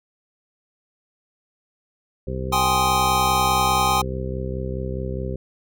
harmonic tone, 64.8 Hz, C2, 16 cents flat, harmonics 1 / 2 / 3 / 4 / 5 / 6 / 7 / 8, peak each -29 / -30 / -33 / -39 / -42 / -32 / -40 / -34 dBFS, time 2.27-5.36 s, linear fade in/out 5 ms
square chord, Ab major seventh, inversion third, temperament equal with one note detuned, 780.4 / 830.6 / 1046.5 / 1244.5 Hz, G5 / Ab5 / C6 / Eb6, -8 / 0 / 0 / 0 cents, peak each -24 dBFS, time 2.52-4.02 s, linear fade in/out 10 ms
effects none

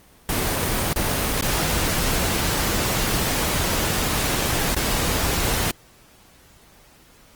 pink noise with dropouts, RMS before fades -22 dBFS, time 0.29-5.71 s, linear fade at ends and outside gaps 1 ms, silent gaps 0.93-0.96 / 1.411-1.424 / 4.747-4.765 s, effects pink hiss -52 dBFS RMS until 7.35 s + Opus 24 kbps

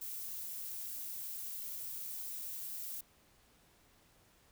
violet noise, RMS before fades -43 dBFS, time 0.01-3.01 s, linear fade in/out 5 ms, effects pink hiss -67 dBFS RMS until 4.51 s

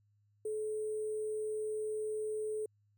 sine tone with sample-and-hold, 430 Hz, A4, 40 cents flat, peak -34 dBFS, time 0.45-2.66 s, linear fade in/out 5 ms, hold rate 8820 Hz, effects added 103 Hz sine -69 dBFS peak until 2.97 s

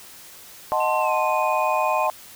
sine chord, D# diminished seventh, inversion none, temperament equal, 622.3 / 740 / 880 / 1046.5 Hz, D#5 / F#5 / A5 / C6, 0 / 0 / 0 / 0 cents, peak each -24 / -26 / -24 / -24 dBFS, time 0.72-2.1 s, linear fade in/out 0 ms
triangle tone with pitch glide, 2717 to 2477 Hz, F7 to D#7, -48 to -8 cents, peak -29 dBFS, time 0.8-2.07 s, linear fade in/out 5 ms, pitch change -160 cents, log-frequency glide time 1-1.13 s
effects white hiss -44 dBFS RMS until 2.35 s

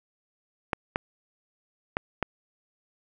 clicks, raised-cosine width 0.5 ms, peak -10 dBFS, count 4, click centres 0.732 / 0.959 / 1.969 / 2.227 s, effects none

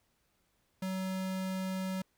square tone, 188.4 Hz, F#3, 32 cents sharp, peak -34 dBFS, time 0.82-2.02 s, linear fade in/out 5 ms, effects pink hiss -75 dBFS RMS until 2.17 s

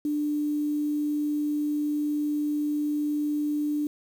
sine tone with quantisation, 296.5 Hz, D4, 17 cents sharp, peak -24 dBFS, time 0.05-3.87 s, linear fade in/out 2 ms, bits 8, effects none

